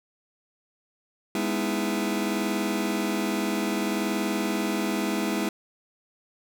sawtooth chord, E major seventh, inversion first, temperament just, 206 / 247.2 / 309 / 329.6 Hz, G#3 / B3 / D#4 / E4, -14 / +2 / -12 / 0 cents, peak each -24 / -28 / -28 / -26 dBFS, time 1.35-5.49 s, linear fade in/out 2 ms, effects none

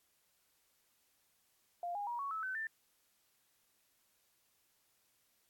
sine tone with pitch steps, 698.5 / 816.4 / 954.2 / 1115.2 / 1303.4 / 1523.4 / 1780.6 Hz, F5 / G#5 / A#5 / C#6 / E6 / G6 / A6, 0 / -30 / +40 / +10 / -20 / -50 / +20 cents, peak -37 dBFS, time 1.83-2.67 s, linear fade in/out 2 ms, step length 120 ms, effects white hiss -75 dBFS RMS until 5.49 s + AAC 64 kbps

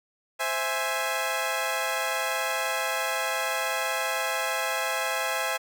15% pulse chord, C augmented, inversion none, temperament equal, 523.3 / 659.3 / 830.6 Hz, C5 / E5 / G#5, 0 / 0 / 0 cents, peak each -25 / -24 / -24 dBFS, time 0.39-5.58 s, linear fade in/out 20 ms, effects none

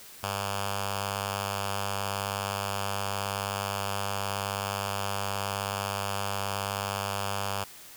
5% pulse tone with notch filter, 99.1 Hz, G2, 19 cents sharp, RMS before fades -32 dBFS, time 0.23-7.64 s, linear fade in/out 5 ms, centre 300 Hz, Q 0.55, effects white hiss -48 dBFS RMS until 7.96 s

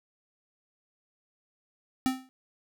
square tone with exponential decay, 260 Hz, C4, 11 cents flat, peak -21 dBFS, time 2.06-2.29 s, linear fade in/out 0 ms, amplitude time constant 49 ms, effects none

